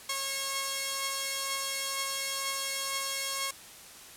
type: tone pair together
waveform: 5% pulse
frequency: 546 / 1089.9 Hz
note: C#5 / C#6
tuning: -26 / -30 cents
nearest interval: octave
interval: 1196 cents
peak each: -25 / -20 dBFS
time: 0.09-3.51 s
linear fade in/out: 5 ms
effects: white hiss -49 dBFS RMS until 4.16 s + low-pass 12000 Hz 12 dB/octave